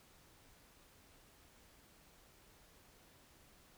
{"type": "silence", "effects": ["pink hiss -65 dBFS RMS until 3.77 s"]}